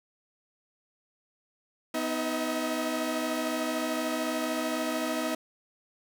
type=tone cluster; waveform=sawtooth; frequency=249.8 / 313.8 / 641 Hz; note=B3 / D#4 / E5; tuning=+20 / +15 / -49 cents; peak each=-29 dBFS; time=1.94-5.35 s; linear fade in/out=5 ms; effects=none